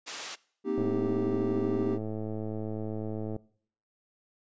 white band-pass noise, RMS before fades -40 dBFS, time 0.06-0.36 s, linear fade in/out 20 ms, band 350 to 6400 Hz, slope 12 dB/octave
triangle chord, C minor seventh, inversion third, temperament equal, 233.1 / 261.6 / 311.1 / 392 Hz, Bb3 / C4 / Eb4 / G4, 0 / 0 / 0 / 0 cents, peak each -33 / -33 / -32 / -28 dBFS, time 0.64-1.99 s, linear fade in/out 50 ms
click train, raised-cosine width 2 ms, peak -23 dBFS, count 280, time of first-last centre 0.78-3.363 s, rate 108 Hz
effects noise-tail reverb RT60 0.6 s tail -23 dB re dry + resampled to 16000 Hz

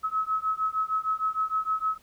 sine beating tone pair, 1284 / 1290.5 Hz, E6 / E6, -46 / -37 cents, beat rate 6.5 Hz, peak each -28 dBFS, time 0.03-1.98 s, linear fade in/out 20 ms, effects pink hiss -60 dBFS RMS until 2.02 s

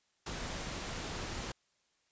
pink noise, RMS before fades -40 dBFS, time 0.26-1.52 s, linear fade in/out 5 ms, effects white hiss -75 dBFS RMS until 2.11 s + resampled to 16000 Hz

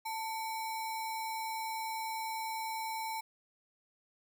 sine tone with sample-and-hold, 890 Hz, A5, 20 cents sharp, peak -35 dBFS, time 0.05-3.21 s, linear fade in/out 10 ms, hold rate 3150 Hz, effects none

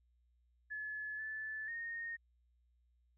sine tone with pitch steps, 1714 / 1744 / 1849 Hz, A6 / A6 / A#6, -46 / -16 / -15 cents, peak -40 dBFS, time 0.7-2.17 s, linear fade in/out 20 ms, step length 490 ms, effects added 60 Hz sine -70 dBFS peak until 3.17 s

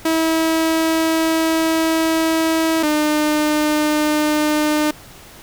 sawtooth tone pair in turn, 323.3 / 302.3 Hz, E4 / D#4, -34 / -50 cents, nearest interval minor second, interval 116 cents, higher first, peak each -11 dBFS, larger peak neither, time 0.05-2.83 / 2.83-4.91 s, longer first, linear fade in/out 5 ms, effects pink hiss -41 dBFS RMS until 5.42 s

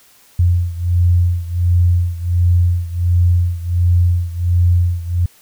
sine beating tone pair, 87.31 / 88.71 Hz, F2 / F2, 0 / +28 cents, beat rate 1.4 Hz, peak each -13 / -16 dBFS, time 0.39-5.26 s, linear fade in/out 5 ms, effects white hiss -49 dBFS RMS until 5.41 s

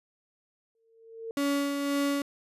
sine tone with exponential growth, 452.9 Hz, A#4, 50 cents flat, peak -32 dBFS, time 0.75-1.31 s, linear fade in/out 1 ms, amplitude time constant 120 ms
35% pulse tone with tremolo, 282.5 Hz, C#4, 33 cents sharp, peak -23 dBFS, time 1.37-2.22 s, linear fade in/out 2 ms, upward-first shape sine, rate 1.9 Hz, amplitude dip 40%
effects resampled to 32000 Hz

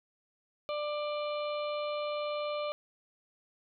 harmonic tone, 593 Hz, D5, 17 cents sharp, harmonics 1 / 2 / 4 / 5 / 6 / 7, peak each -33 / -39 / -45 / -47 / -49 / -50 dBFS, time 0.69-2.72 s, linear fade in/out 0 ms, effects none

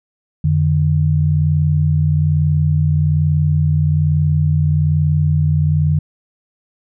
sine tone pair together, 89.7 / 150.86 Hz, F2 / D3, +47 / +47 cents, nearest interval major sixth, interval 900 cents, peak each -16 / -13 dBFS, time 0.44-5.99 s, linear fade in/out 5 ms, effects none

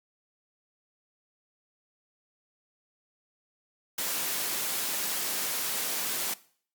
white high-pass noise, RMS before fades -31 dBFS, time 3.98-6.34 s, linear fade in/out 5 ms, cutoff 180 Hz, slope 12 dB/octave, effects noise-tail reverb RT60 0.5 s tail -19 dB re dry + Opus 48 kbps

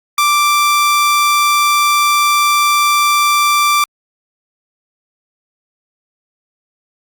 sawtooth tone, 1175 Hz, D6, 1 cent sharp, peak -6 dBFS, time 0.18-3.84 s, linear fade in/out 2 ms, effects Opus 48 kbps

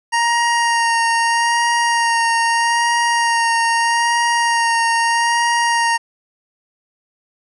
25% pulse tone with vibrato, 932.3 Hz, A#5, in tune, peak -10 dBFS, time 0.12-5.98 s, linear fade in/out 20 ms, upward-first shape sine, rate 0.79 Hz, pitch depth 17 cents each way, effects resampled to 24000 Hz + 8-bit

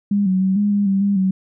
sine tone with pitch steps, 202.6 / 187 / 190 / 205.5 / 203.1 / 194.7 / 200.9 / 189.1 Hz, G#3 / F#3 / F#3 / G#3 / G#3 / G3 / G3 / F#3, -43 / +19 / +46 / -18 / -38 / -12 / +43 / +38 cents, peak -14 dBFS, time 0.11-1.31 s, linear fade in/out 5 ms, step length 150 ms, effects none

